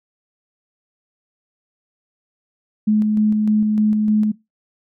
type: tone with tremolo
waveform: sine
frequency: 213.2 Hz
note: G#3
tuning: 46 cents sharp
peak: -12 dBFS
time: 2.87-4.32 s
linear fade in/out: 10 ms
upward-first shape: square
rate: 3.3 Hz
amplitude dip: 25%
effects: noise-tail reverb RT60 0.2 s tail -20 dB re dry